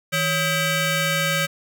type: ring-modulated tone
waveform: 15% pulse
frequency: 717 Hz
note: F5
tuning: 45 cents sharp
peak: -10 dBFS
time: 0.12-1.47 s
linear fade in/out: 20 ms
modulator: 877 Hz
effects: none